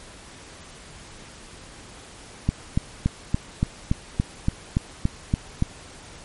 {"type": "click train", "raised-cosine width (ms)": 5, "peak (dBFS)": -7, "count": 12, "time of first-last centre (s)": [2.49, 5.624], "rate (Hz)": 3.51, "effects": ["pink hiss -44 dBFS RMS until 6.24 s", "MP3 48 kbps"]}